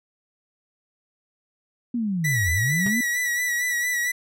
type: linear two-way sweep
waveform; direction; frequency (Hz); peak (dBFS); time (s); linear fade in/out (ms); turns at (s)
sine; down then up; 246.9 to 77.8 to 246.9; -22; 1.94-3.01; 5; 2.51
type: tone with vibrato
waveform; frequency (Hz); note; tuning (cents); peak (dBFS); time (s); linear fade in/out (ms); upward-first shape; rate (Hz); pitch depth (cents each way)
45% pulse; 1950; B6; -23; -22; 2.24-4.12; 10; sine; 4.4; 39
type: tone with exponential decay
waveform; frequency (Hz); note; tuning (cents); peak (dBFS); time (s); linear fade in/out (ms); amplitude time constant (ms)
square; 132.8; C3; +26; -26; 2.86-2.96; 2; 20
effects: none